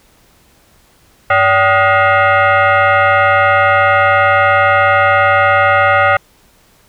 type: tone with frequency modulation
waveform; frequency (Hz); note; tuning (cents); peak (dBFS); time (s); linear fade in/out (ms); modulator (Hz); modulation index
sine; 98; G2; 0; -7; 1.3-6.17; 5; 671; 2.7
effects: pink hiss -50 dBFS RMS until 6.88 s